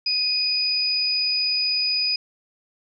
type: tone pair together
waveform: sine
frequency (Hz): 2484 / 4968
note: D#7 / D#8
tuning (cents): -3 / -3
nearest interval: octave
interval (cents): 1200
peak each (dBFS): -29 / -20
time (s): 0.06-2.16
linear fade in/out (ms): 5
effects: none